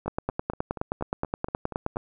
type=two click trains; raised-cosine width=1 ms; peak=-21 / -12 dBFS; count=9 / 19; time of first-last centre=0.06-1.96 / 0.08-1.969 s; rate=4.21 / 9.53 Hz; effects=none